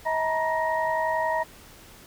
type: tone cluster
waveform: sine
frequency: 638 / 903 / 954 / 1873 Hz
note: D#5 / A5 / A#5 / A#6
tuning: +43 / +45 / +40 / +8 cents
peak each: -27 / -33 / -26 / -31 dBFS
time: 0.05-1.44 s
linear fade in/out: 20 ms
effects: pink hiss -49 dBFS RMS until 2.06 s

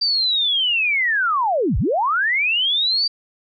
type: linear two-way sweep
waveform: sine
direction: down then up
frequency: 4699 to 36.68 to 4699 Hz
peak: -16 dBFS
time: 0.01-3.08 s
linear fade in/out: 10 ms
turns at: 1.78 s
effects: none

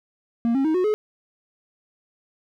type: tone with pitch steps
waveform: triangle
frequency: 233.1 / 270.9 / 314.8 / 365.8 / 425 Hz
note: A#3 / C#4 / D#4 / F#4 / G#4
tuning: 0 / -40 / +20 / -20 / +40 cents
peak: -16 dBFS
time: 0.45-0.94 s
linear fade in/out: 0 ms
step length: 98 ms
effects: none

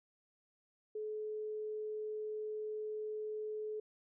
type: tone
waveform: sine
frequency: 428.5 Hz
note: A4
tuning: 46 cents flat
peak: -38 dBFS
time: 0.95-3.8 s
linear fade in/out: 5 ms
effects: none

